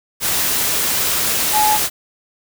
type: tone in noise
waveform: sine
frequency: 850 Hz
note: G#5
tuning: 40 cents sharp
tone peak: -13 dBFS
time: 1.52-1.79 s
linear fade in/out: 50 ms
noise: white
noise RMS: -18 dBFS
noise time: 0.2-1.9 s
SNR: +2 dB
effects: none